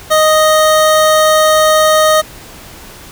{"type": "tone", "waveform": "25% pulse", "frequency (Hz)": 622.3, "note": "D#5", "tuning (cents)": 0, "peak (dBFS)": -3, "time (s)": [0.1, 2.22], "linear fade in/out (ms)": 20, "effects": ["pink hiss -34 dBFS RMS until 3.11 s"]}